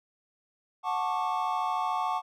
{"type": "chord", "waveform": "triangle", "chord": "D major seventh", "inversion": "first", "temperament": "just", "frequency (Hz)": [734.2, 881, 1101.2, 1174.7], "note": ["F#5", "A5", "C#6", "D6"], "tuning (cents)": [-14, 2, -12, 0], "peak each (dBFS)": [-30, -30, -30, -34], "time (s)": [0.83, 2.22], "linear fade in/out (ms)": 50, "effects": []}